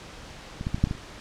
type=clicks; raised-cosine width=5 ms; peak=-20 / -15 / -13 / -26 / -7 / -21 / -16 / -28 dBFS; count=8; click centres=0.611 / 0.669 / 0.745 / 0.782 / 0.84 / 0.872 / 0.911 / 0.951 s; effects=pink hiss -43 dBFS RMS until 1.2 s + low-pass 6000 Hz 12 dB/octave